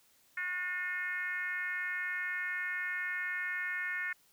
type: tone with frequency modulation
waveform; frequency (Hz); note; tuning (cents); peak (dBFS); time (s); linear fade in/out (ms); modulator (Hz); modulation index
sine; 1800; A6; +39; -33; 0.37-4.13; 5; 352; 1.1
effects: white hiss -67 dBFS RMS until 4.32 s